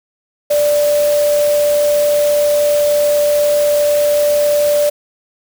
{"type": "tone in noise", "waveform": "sine", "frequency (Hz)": 587.3, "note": "D5", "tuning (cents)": 0, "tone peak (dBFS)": -10, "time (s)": [0.5, 4.9], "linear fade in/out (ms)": 10, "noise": "white", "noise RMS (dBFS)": -25, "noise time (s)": [0.5, 4.9], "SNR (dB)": 12, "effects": []}